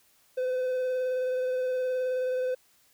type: tone with vibrato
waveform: triangle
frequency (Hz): 509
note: C5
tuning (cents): -48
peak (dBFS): -24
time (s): 0.37-2.55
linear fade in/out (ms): 10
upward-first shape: triangle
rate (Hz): 19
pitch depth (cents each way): 20
effects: white hiss -64 dBFS RMS until 2.93 s